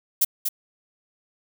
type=noise with echo; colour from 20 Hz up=violet; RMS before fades=-18 dBFS; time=0.21-0.25 s; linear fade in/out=10 ms; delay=240 ms; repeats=1; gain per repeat=-6 dB; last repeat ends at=0.49 s; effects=none